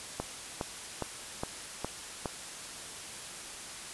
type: click train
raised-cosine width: 1 ms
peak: -18 dBFS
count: 6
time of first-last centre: 0.2-2.258 s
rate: 2.43 Hz
effects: white hiss -43 dBFS RMS until 3.93 s + resampled to 24000 Hz